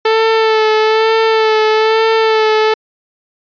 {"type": "tone with vibrato", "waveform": "sawtooth", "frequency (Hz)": 440, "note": "A4", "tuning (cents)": 0, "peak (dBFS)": -5, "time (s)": [0.05, 2.74], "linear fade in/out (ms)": 5, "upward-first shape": "sine", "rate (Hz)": 1.1, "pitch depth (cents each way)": 27, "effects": ["resampled to 11025 Hz"]}